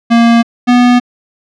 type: tone pair in turn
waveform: square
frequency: 233 / 245.3 Hz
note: A#3 / B3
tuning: -1 / -12 cents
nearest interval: minor second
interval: 89 cents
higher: second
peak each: -5 dBFS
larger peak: neither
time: 0.1-0.43 / 0.67-1 s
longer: neither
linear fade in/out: 20 ms
effects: low-pass 4000 Hz 12 dB/octave